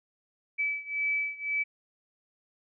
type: beating tone pair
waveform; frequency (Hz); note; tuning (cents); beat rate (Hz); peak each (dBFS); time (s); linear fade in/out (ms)
sine; 2300 / 2301.9; D7 / D7; -37 / -35; 1.9; -30 / -32; 0.58-1.64; 20
effects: none